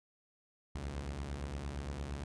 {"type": "beating tone pair", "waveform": "sawtooth", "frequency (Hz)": [63, 71.7], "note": ["B1", "D2"], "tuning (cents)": [35, -41], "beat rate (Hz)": 8.7, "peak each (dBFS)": [-40, -36], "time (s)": [0.75, 2.24], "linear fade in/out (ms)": 5, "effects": ["resampled to 22050 Hz"]}